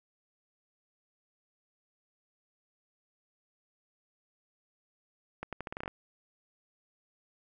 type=accelerating click train; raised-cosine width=0.5 ms; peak=-22 dBFS; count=10; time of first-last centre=5.43-5.879 s; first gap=97 ms; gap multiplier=0.82; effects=none